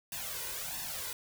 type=noise with flanger; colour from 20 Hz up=white; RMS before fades=-39 dBFS; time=0.12-1.13 s; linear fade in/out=2 ms; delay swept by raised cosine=1.1 to 2.06 ms; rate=1.5 Hz; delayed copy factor=+0.85; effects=none